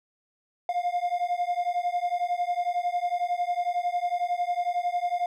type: beating tone pair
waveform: triangle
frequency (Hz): 702 / 713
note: F5 / F5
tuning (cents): +9 / +36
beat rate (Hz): 11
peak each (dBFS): -26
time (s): 0.69-5.26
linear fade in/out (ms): 2
effects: none